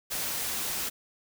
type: noise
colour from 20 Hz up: white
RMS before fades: -32 dBFS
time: 0.1-0.9 s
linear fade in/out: 20 ms
effects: none